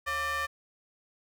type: ring-modulated tone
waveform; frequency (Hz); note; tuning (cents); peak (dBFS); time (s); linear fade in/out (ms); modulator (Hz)
square; 311.1; D#4; 0; -27; 0.06-0.47; 20; 1480
effects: none

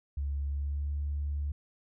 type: tone with pitch glide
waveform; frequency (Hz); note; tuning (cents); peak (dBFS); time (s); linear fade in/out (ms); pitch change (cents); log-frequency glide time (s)
sine; 70.6 to 72.46; C#2 to D2; +32 to -23; -29; 0.17-1.52; 5; +45; 0.47-0.92
effects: tanh soft clip ceiling -25 dBFS

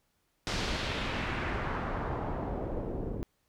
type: noise with low-pass filter sweep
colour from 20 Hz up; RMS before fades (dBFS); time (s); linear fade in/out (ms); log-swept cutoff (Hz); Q
pink; -34; 0.47-3.23; 0; 5300 to 350; 1.4
effects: pink hiss -75 dBFS RMS until 3.48 s

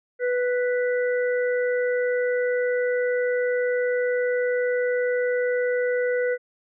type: harmonic tone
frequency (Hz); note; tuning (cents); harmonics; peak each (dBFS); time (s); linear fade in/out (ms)
493.9; B4; 0; 1 / 3 / 4; -21 / -31 / -33; 0.19-6.38; 50
effects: none

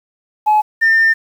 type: tone pair in turn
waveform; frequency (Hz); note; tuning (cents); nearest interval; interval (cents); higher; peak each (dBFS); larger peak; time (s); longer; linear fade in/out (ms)
sine; 851 / 1803.2; G#5 / A6; +42 / +42; octave + minor second; 1300; second; -7; neither; 0.46-0.62 / 0.81-1.14; second; 20
effects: tanh soft clip ceiling -6 dBFS + 7-bit

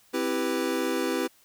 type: chord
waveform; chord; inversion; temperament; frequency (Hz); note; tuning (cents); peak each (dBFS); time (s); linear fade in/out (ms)
square; C major seventh; none; equal; 261.6 / 329.6 / 392 / 493.9; C4 / E4 / G4 / B4; 0 / 0 / 0 / 0; -32 / -31 / -32 / -32; 0.13-1.28; 20
effects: white hiss -60 dBFS RMS until 1.44 s

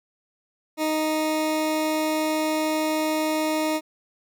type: tone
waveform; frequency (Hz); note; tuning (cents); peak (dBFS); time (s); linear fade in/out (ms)
20% pulse; 311.1; D#4; 0; -17; 0.77-3.81; 50
effects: none

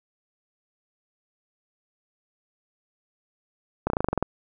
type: slowing click train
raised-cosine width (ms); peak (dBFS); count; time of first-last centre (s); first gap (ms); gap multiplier
1; -9; 10; 3.87-4.226; 31; 1.06
effects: none

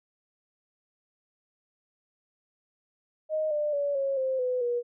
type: tone with pitch steps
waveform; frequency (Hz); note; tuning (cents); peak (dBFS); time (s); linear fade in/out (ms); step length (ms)
sine; 622.3 / 596.3 / 571.3 / 547.4 / 524.5 / 502.6 / 481.5; D#5 / D5 / D5 / C#5 / C5 / B4 / B4; 0 / +26 / -48 / -22 / +4 / +30 / -44; -25; 3.29-4.83; 50; 220
effects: none

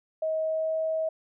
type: tone with pitch glide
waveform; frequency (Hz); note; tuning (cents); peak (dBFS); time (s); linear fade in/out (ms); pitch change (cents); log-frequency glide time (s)
sine; 634 to 638.8; D#5 to D#5; +32 to +45; -25; 0.22-1.09; 5; +13; 0.41-0.77
effects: none

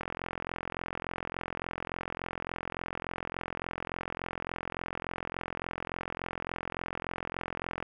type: click train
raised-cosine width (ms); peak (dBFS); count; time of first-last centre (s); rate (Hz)
0.5; -19; 341; 0.01-7.826; 43.5
effects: none

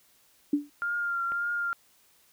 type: tone with exponential decay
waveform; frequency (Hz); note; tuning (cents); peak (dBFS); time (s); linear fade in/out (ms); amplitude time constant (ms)
sine; 290.6; D4; -18; -18; 0.53-0.7; 5; 36
type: tone with vibrato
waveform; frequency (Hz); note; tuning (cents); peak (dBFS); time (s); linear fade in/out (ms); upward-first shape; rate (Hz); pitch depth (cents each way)
sine; 1396.9; F6; 0; -27; 0.82-1.73; 0; triangle; 1.8; 30
type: click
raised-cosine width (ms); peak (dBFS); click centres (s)
0.5; -27; 1.32
effects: white hiss -63 dBFS RMS until 2.32 s

